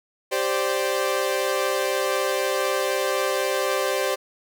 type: chord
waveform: sawtooth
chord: G suspended fourth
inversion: none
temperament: equal with one note detuned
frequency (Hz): 390.9 / 523.3 / 587.3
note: G4 / C5 / D5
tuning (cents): -5 / 0 / 0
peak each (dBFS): -23 / -21 / -23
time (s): 0.31-4.16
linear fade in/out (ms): 20
effects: none